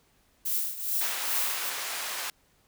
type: noise with tremolo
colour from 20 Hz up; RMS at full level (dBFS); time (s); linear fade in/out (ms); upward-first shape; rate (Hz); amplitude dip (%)
violet; -27; 0.45-1.7; 10; triangle; 2.4; 80
type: high-pass noise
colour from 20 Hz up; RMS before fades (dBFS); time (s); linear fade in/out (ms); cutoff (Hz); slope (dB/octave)
pink; -34; 1.01-2.3; 2; 970; 12
effects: pink hiss -66 dBFS RMS until 2.67 s